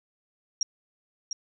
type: tone with echo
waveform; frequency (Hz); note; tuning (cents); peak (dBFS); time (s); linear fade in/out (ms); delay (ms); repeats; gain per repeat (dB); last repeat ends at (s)
sine; 5620; F8; +10; -22; 0.61-0.63; 2; 700; 1; -7; 1.33
effects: none